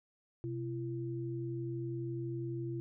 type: tone pair together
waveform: sine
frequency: 127 / 339 Hz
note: B2 / E4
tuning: +49 / +49 cents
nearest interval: octave + perfect fourth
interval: 1700 cents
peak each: -38 / -39 dBFS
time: 0.44-2.8 s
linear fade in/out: 0 ms
effects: none